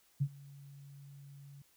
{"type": "tone with ADSR envelope", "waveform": "sine", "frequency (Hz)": 140.5, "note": "C#3", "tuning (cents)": 24, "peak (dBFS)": -26, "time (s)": [0.2, 1.62], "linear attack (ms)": 18, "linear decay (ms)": 61, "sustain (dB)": -24, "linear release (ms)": 3, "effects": ["white hiss -69 dBFS RMS until 1.76 s"]}